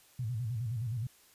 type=tone with vibrato; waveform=sine; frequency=116.54 Hz; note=A#2; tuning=in tune; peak=-32 dBFS; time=0.19-1.07 s; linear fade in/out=5 ms; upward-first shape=square; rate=9.6 Hz; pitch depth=130 cents each way; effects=white hiss -62 dBFS RMS until 1.34 s + resampled to 32000 Hz